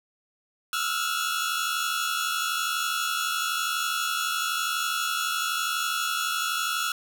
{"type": "tone cluster", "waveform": "sawtooth", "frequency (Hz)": [1301, 1353, 1434, 3380], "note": ["E6", "E6", "F6", "G#7"], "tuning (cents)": [-23, 45, 45, 30], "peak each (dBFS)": [-28, -27, -27, -30], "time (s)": [0.73, 6.92], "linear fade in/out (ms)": 2, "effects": []}